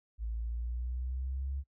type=exponential sweep; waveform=sine; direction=up; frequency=54.7 to 69.3 Hz; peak=-33 dBFS; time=0.18-1.64 s; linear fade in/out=50 ms; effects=noise-tail reverb RT60 0.1 s tail -24 dB re dry